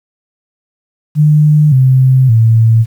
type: tone with pitch steps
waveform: sine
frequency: 150.9 / 130.61 / 113.05 Hz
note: D3 / C3 / A2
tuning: +47 / -3 / +47 cents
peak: -4 dBFS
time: 1.15-2.86 s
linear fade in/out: 50 ms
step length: 570 ms
effects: 7-bit